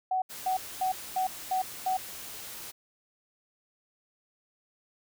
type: tone bursts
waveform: sine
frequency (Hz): 749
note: F#5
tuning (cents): +21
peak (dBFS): -25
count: 6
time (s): 0.11-1.97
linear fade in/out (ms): 5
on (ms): 110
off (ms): 240
type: noise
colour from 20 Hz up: white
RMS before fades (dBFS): -42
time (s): 0.29-2.72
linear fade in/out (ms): 20
effects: none